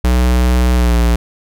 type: tone with pitch glide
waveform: square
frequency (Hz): 61.74 to 58.85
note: B1 to A#1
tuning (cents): 0 to +17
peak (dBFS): -10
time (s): 0.04-1.16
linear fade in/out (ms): 5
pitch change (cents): -83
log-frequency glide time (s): 0.74-0.95
effects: none